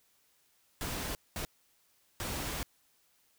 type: noise bursts at uneven times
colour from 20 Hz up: pink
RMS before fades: -37 dBFS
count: 3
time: 0.81-1.15 / 1.36-1.45 / 2.2-2.63 s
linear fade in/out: 0 ms
effects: white hiss -70 dBFS RMS until 3.38 s